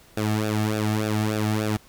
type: tone with flanger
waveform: sawtooth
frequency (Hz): 107.3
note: A2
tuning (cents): -43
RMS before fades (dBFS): -24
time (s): 0.17-1.77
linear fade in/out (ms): 5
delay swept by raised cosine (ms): 0.96 to 2.06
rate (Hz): 3.4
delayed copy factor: -0.85
effects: pink hiss -53 dBFS RMS until 1.88 s